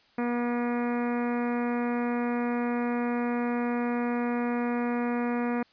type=harmonic tone with a mistuned harmonic; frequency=240.5 Hz; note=B3; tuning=46 cents flat; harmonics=1 / 2 / 3 / 4 / 5 / 6 / 7 / 8 / 9 / 10; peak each=-27 / -33 / -37 / -39 / -41 / -43 / -44 / -45 / -46 / -47 dBFS; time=0.18-5.63 s; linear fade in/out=5 ms; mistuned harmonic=10; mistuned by=+18 cents; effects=white hiss -62 dBFS RMS until 5.72 s + resampled to 11025 Hz